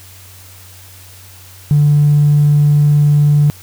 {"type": "tone with tanh clipping", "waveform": "triangle", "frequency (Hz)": 146.83, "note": "D3", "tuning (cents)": 0, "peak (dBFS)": -6, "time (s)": [1.71, 3.5], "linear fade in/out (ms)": 0, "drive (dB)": 1, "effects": ["added 93 Hz sine -39 dBFS peak until 3.62 s", "white hiss -40 dBFS RMS until 3.62 s"]}